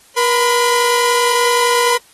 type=tone pair together; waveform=sawtooth; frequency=478.7 / 1008 Hz; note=A#4 / B5; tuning=+46 / +35 cents; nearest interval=octave + minor second; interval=1289 cents; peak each=-11 dBFS; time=0.16-1.98 s; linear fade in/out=20 ms; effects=white hiss -48 dBFS RMS until 2.13 s + AAC 32 kbps